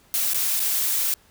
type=noise with dropouts; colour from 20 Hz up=blue; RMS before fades=-23 dBFS; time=0.14-1.14 s; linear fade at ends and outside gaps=1 ms; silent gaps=0.335-0.344 / 0.596-0.601 s; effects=pink hiss -57 dBFS RMS until 1.3 s